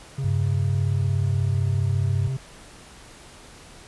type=tone with pitch glide; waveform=triangle; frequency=136.1 to 132.61 Hz; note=C#3 to C3; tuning=-31 to +24 cents; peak=-22 dBFS; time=0.18-2.37 s; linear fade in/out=5 ms; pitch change=-45 cents; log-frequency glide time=0.7-1.66 s
type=tone with vibrato; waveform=sine; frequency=98 Hz; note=G2; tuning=in tune; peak=-21 dBFS; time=0.24-2.28 s; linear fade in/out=5 ms; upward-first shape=triangle; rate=15 Hz; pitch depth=89 cents each way
effects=pink hiss -46 dBFS RMS until 3.87 s + resampled to 24000 Hz